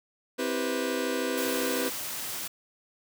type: chord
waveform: sawtooth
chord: C major seventh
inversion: none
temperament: just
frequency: 261.6 / 327 / 392.4 / 490.5 Hz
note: C4 / E4 / G4 / B4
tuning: 0 / -14 / +2 / -12 cents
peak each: -28 / -31 / -30 / -27 dBFS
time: 0.38-1.9 s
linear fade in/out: 20 ms
type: high-pass noise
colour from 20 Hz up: white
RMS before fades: -35 dBFS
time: 1.37-2.48 s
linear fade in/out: 10 ms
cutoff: 100 Hz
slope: 12 dB/octave
effects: none